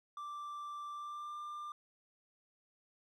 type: tone with pitch glide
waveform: triangle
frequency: 1174.7 to 1193.2 Hz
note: D6 to D6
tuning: 0 to +27 cents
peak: -40 dBFS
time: 0.17-1.72 s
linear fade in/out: 2 ms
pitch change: +27 cents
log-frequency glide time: 0.92-1.37 s
effects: none